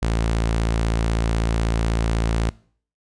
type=tone; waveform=sawtooth; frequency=56.1 Hz; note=A1; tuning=34 cents sharp; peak=-15 dBFS; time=0.02-2.5 s; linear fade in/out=10 ms; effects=noise-tail reverb RT60 0.5 s tail -22 dB re dry + resampled to 22050 Hz